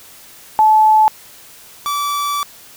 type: tone pair in turn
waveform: sine / 45% pulse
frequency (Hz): 866 / 1156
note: A5 / D6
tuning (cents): -28 / -28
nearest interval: perfect fourth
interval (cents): 500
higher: second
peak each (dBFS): -7 / -17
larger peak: first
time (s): 0.59-1.08 / 1.86-2.43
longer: second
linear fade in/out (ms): 0
effects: white hiss -41 dBFS RMS until 2.76 s